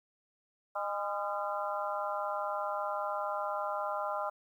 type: harmonic tone with a mistuned harmonic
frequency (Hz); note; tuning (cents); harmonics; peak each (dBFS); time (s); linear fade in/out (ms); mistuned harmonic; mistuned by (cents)
203.9; G#3; -32; 3 / 4 / 5 / 6 / 7; -37 / -38 / -39 / -40 / -40; 0.75-4.3; 10; 7; -73
effects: 11-bit